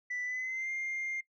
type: tone with pitch glide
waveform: sine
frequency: 1980 to 2110 Hz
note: B6 to C7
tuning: +4 to +14 cents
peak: -32 dBFS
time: 0.1-1.21 s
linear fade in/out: 10 ms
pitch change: +110 cents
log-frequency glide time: 0.24-0.71 s
effects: noise-tail reverb RT60 0.1 s tail -20 dB re dry + tanh soft clip ceiling -31 dBFS